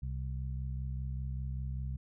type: harmonic tone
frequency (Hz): 65.1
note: C2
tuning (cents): -8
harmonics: 1 / 2 / 3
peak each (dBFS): -36 / -39 / -50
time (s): 0.02-1.97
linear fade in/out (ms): 10
effects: none